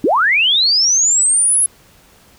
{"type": "linear sweep", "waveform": "sine", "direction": "up", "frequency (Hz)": [237.1, 10820], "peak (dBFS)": -10, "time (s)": [0.04, 1.66], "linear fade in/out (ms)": 2, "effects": ["pink hiss -48 dBFS RMS until 2.38 s"]}